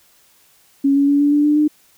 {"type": "tone with pitch steps", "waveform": "sine", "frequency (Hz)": [277.2, 281.1, 285, 289, 293, 297.1, 301.2], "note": ["C#4", "C#4", "C#4", "D4", "D4", "D4", "D4"], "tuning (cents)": [0, 24, 48, -28, -4, 20, 44], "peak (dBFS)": -11, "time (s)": [0.84, 1.68], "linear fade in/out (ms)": 10, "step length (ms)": 120, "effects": ["white hiss -54 dBFS RMS until 1.97 s"]}